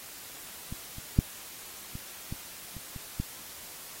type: clicks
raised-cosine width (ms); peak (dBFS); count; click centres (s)
5; -25 / -30 / -8 / -26 / -23 / -30 / -28 / -17; 8; 0.725 / 0.984 / 1.189 / 1.954 / 2.325 / 2.767 / 2.962 / 3.2
effects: white hiss -45 dBFS RMS until 4 s + AAC 48 kbps